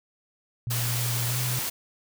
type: tone with pitch glide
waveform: sine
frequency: 119.5 to 124.36 Hz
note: A#2 to B2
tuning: +43 to +12 cents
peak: -27 dBFS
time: 0.67-1.59 s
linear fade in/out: 0 ms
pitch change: +69 cents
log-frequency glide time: 1.29-1.38 s
type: noise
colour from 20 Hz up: white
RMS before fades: -30 dBFS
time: 0.7-1.7 s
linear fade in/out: 10 ms
effects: none